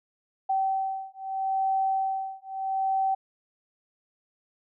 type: beating tone pair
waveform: sine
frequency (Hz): 770 / 770.78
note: G5 / G5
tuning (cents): -31 / -29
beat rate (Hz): 0.78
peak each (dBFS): -28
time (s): 0.49-3.15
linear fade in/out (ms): 10
effects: none